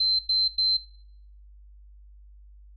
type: tone bursts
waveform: sine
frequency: 4098 Hz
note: C8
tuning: 37 cents flat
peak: -20 dBFS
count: 3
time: 0-0.77 s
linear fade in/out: 5 ms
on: 190 ms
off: 100 ms
effects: noise-tail reverb RT60 0.7 s tail -21 dB re dry + added 50 Hz sine -47 dBFS peak until 2.76 s